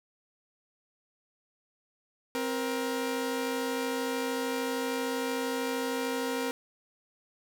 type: tone pair together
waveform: sawtooth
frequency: 262.8 / 472.5 Hz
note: C4 / A#4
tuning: +8 / +23 cents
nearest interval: minor seventh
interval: 1015 cents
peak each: -29 / -28 dBFS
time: 2.35-6.51 s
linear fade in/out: 0 ms
effects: none

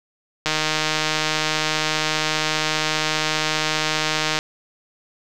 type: click train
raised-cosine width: 0.2 ms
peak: -3 dBFS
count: 610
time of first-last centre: 0.46-4.389 s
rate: 155 Hz
effects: none

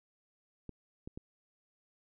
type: clicks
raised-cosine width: 3 ms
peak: -30 dBFS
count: 3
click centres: 0.693 / 1.075 / 1.175 s
effects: none

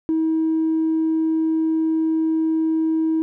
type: tone with tanh clipping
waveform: triangle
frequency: 320.1 Hz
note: D#4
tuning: 49 cents sharp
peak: -17 dBFS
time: 0.09-3.22 s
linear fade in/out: 0 ms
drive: 5 dB
effects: none

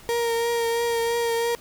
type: tone with vibrato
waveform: 35% pulse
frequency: 466.2 Hz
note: A#4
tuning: in tune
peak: -20 dBFS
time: 0.09-1.55 s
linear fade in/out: 0 ms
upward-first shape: triangle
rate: 3 Hz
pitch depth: 23 cents each way
effects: pink hiss -48 dBFS RMS until 1.6 s

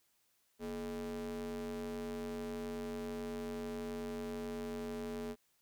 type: ring-modulated tone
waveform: square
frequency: 94.8 Hz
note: F#2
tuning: 43 cents sharp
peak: -37 dBFS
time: 0.59-5.36 s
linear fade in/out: 50 ms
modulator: 330 Hz
effects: white hiss -75 dBFS RMS until 5.61 s

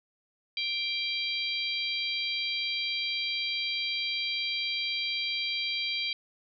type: harmonic tone with a mistuned harmonic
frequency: 784 Hz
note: G5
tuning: in tune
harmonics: 3 / 4 / 5 / 6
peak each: -33 / -34 / -35 / -36 dBFS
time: 0.57-6.13 s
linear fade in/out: 2 ms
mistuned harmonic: 4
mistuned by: +39 cents
effects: none

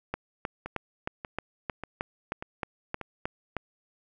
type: two click trains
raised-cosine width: 0.5 ms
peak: -21 / -15 dBFS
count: 5 / 12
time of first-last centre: 0.66-3.013 / 0.14-3.567 s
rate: 1.7 / 3.21 Hz
effects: none

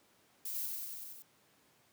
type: noise with echo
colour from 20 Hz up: violet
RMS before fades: -40 dBFS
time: 0.45-0.66 s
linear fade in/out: 5 ms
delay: 94 ms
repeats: 6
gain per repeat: -2 dB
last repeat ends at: 1.224 s
effects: pink hiss -68 dBFS RMS until 1.92 s + high-pass 150 Hz 12 dB/octave

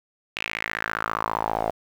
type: tone with band-pass filter sweep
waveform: sawtooth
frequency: 55 Hz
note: A1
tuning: in tune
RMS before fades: -28 dBFS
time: 0.36-1.71 s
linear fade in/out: 5 ms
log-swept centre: 2700 to 670 Hz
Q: 4.3
effects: 8-bit

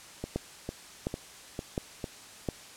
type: two click trains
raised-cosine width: 2 ms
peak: -16 / -20 dBFS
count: 4 / 5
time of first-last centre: 0.36-2.488 / 0.24-2.042 s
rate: 1.41 / 2.22 Hz
effects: white hiss -49 dBFS RMS until 2.76 s + low-pass 9000 Hz 12 dB/octave

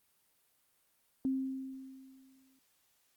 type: tone with exponential decay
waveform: sine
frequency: 264.9 Hz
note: C4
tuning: 22 cents sharp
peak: -28 dBFS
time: 1.25-2.59 s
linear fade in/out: 1 ms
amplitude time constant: 290 ms
effects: white hiss -73 dBFS RMS until 3.16 s + Opus 32 kbps

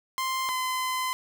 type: tone pair in turn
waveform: sawtooth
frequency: 1046.5 / 1025.6 Hz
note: C6 / C6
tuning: 0 / -35 cents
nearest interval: unison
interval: 35 cents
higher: first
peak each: -23 dBFS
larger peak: neither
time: 0.18-0.49 / 0.49-1.13 s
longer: second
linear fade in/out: 0 ms
effects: none

